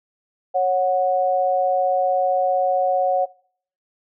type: tone pair together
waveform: sine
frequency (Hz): 551 / 735.5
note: C#5 / F#5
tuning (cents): -11 / -11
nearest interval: perfect fourth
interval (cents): 500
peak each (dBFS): -20 / -18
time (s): 0.54-3.26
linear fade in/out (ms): 20
effects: noise-tail reverb RT60 0.6 s tail -24 dB re dry